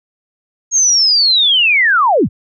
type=linear sweep; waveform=sine; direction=down; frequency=6600 to 45.31 Hz; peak=-8 dBFS; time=0.71-2.29 s; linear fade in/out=50 ms; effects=none